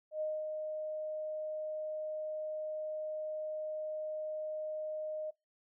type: tone with ADSR envelope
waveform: sine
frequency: 618 Hz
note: D#5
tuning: 12 cents flat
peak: -32 dBFS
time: 0.11-5.31 s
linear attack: 100 ms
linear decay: 230 ms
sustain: -4 dB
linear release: 14 ms
effects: noise-tail reverb RT60 0.2 s tail -23 dB re dry